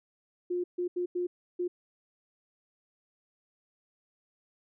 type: tone bursts at uneven times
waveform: sine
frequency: 355.5 Hz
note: F4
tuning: 31 cents sharp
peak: -28 dBFS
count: 5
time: 0.5-0.64 / 0.78-0.88 / 0.96-1.06 / 1.15-1.27 / 1.59-1.68 s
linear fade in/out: 10 ms
effects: none